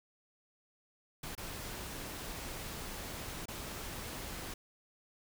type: noise with dropouts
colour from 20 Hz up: pink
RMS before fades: -43 dBFS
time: 1.23-4.54 s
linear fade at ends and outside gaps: 5 ms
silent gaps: 1.352-1.377 / 3.457-3.482 s
effects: none